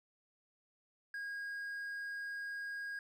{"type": "tone", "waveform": "triangle", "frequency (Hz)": 1634, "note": "G#6", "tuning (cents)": -29, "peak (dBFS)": -38, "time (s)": [1.14, 2.99], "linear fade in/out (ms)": 2, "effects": []}